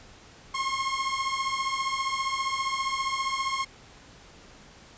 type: beating tone pair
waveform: sawtooth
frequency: 1068 / 1083 Hz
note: C6 / C#6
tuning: +35 / -41 cents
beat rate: 15 Hz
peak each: -26 dBFS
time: 0.54-3.65 s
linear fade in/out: 10 ms
effects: pink hiss -51 dBFS RMS until 4.97 s + resampled to 16000 Hz